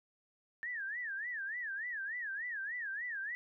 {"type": "tone with vibrato", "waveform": "sine", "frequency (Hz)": 1760, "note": "A6", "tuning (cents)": 0, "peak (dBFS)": -37, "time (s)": [0.63, 3.35], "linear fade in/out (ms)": 0, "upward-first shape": "sine", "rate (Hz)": 3.4, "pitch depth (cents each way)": 210, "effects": []}